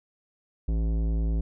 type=tone with tanh clipping; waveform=sine; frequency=55 Hz; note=A1; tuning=in tune; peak=-25 dBFS; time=0.68-1.41 s; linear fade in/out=5 ms; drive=15 dB; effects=none